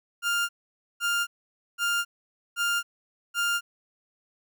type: tone bursts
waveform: 30% pulse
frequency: 1401 Hz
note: F6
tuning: 5 cents sharp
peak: -21 dBFS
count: 5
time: 0.22-3.61 s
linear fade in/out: 50 ms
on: 270 ms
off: 510 ms
effects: none